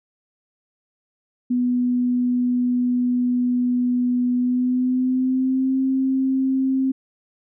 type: tone with pitch glide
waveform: sine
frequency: 246.9 to 264.6 Hz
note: B3 to C4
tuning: 0 to +20 cents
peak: -17 dBFS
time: 1.5-6.92 s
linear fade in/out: 10 ms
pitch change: +120 cents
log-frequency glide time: 4.34-5.79 s
effects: none